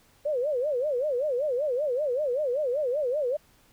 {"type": "tone with vibrato", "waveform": "sine", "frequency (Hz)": 544, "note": "C#5", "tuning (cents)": -33, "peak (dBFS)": -24, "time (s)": [0.25, 3.37], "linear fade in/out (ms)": 10, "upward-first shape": "sine", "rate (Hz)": 5.2, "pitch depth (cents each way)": 220, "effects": ["pink hiss -61 dBFS RMS until 3.72 s"]}